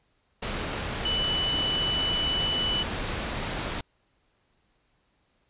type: tone in noise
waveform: sine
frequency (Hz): 2975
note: F#7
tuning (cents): +9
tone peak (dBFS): -25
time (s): 1.05-2.83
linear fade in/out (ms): 5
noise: pink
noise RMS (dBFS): -31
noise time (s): 0.42-3.81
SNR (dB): +3
effects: pink hiss -70 dBFS RMS until 5.49 s + resampled to 8000 Hz